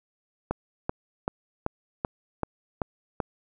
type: click train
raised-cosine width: 1 ms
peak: -12 dBFS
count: 8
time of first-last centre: 0.51-3.202 s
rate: 2.6 Hz
effects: none